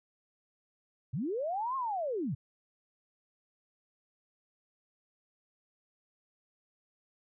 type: linear two-way sweep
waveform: sine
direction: up then down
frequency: 104 to 1090 to 104 Hz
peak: -31 dBFS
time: 1.13-2.35 s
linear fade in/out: 10 ms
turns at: 1.76 s
effects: none